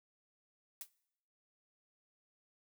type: noise with exponential decay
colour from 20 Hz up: blue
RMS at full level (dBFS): -40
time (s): 0.81-0.89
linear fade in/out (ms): 1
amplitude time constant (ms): 17
effects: noise-tail reverb RT60 0.8 s tail -22 dB re dry